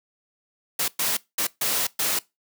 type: noise bursts at uneven times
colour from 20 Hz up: white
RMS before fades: -24 dBFS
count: 5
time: 0.79-0.88 / 0.99-1.17 / 1.38-1.47 / 1.61-1.87 / 1.99-2.19 s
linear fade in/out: 5 ms
effects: noise-tail reverb RT60 0.2 s tail -21 dB re dry + high-pass 150 Hz 12 dB/octave